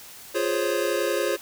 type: chord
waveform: square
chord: Db major seventh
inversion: first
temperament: equal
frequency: 349.2 / 415.3 / 523.3 / 554.4 Hz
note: F4 / Ab4 / C5 / Db5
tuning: 0 / 0 / 0 / 0 cents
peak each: -29 dBFS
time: 0.34-1.37 s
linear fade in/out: 20 ms
effects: white hiss -44 dBFS RMS until 1.41 s